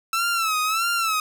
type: tone with vibrato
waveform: sawtooth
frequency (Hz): 1318.5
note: E6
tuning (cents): 0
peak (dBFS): -17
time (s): 0.13-1.2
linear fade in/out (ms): 2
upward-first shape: sine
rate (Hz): 1.6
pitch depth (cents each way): 97
effects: none